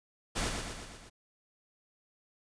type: noise with echo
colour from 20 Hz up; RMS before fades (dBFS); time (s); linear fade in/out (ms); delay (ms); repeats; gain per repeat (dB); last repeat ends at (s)
pink; -32; 0.35-0.5; 20; 120; 5; -4; 1.1
effects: resampled to 22050 Hz